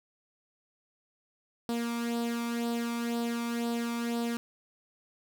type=tone with flanger; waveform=sawtooth; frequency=234.8 Hz; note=A#3; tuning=13 cents sharp; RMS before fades=-32 dBFS; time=1.69-4.37 s; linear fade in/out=0 ms; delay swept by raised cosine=0.22 to 0.88 ms; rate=2 Hz; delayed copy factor=+0.6; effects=none